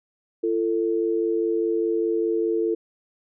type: tone pair together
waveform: sine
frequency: 340.1 / 445 Hz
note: F4 / A4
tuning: -46 / +20 cents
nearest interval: perfect fourth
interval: 466 cents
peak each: -23 dBFS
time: 0.43-2.75 s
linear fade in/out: 10 ms
effects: none